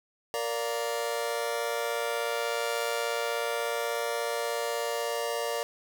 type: chord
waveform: sawtooth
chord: Bb major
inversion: none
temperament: just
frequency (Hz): 466.2 / 582.7 / 699.2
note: Bb4 / D5 / F5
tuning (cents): 0 / -14 / +2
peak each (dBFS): -28 / -29 / -32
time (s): 0.34-5.63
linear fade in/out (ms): 0
effects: none